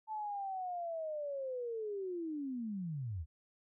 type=linear sweep; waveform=sine; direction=down; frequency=880 to 70 Hz; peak=-37 dBFS; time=0.07-3.26 s; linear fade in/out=50 ms; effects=none